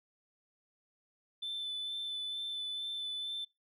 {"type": "tone with vibrato", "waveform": "sine", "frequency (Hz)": 3520, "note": "A7", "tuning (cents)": 0, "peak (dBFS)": -34, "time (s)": [1.42, 3.45], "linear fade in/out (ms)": 10, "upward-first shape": "sine", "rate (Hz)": 2.2, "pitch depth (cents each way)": 14, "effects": ["noise-tail reverb RT60 0.2 s tail -23 dB re dry", "tanh soft clip ceiling -34 dBFS"]}